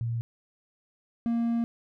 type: tone pair in turn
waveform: sine / triangle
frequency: 116.5 / 233 Hz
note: A#2 / A#3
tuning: -1 / -1 cents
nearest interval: octave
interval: 1200 cents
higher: second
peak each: -27 / -22 dBFS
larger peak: second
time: 0.01-0.21 / 1.26-1.64 s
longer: second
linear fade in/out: 0 ms
effects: none